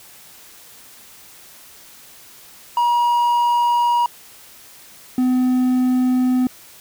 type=tone pair in turn; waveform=triangle; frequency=956 / 253.2 Hz; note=A#5 / B3; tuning=+43 / +43 cents; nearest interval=octave + major seventh; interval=2300 cents; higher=first; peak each=-12 dBFS; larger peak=neither; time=2.77-4.06 / 5.18-6.47 s; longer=neither; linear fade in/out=2 ms; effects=white hiss -44 dBFS RMS until 6.8 s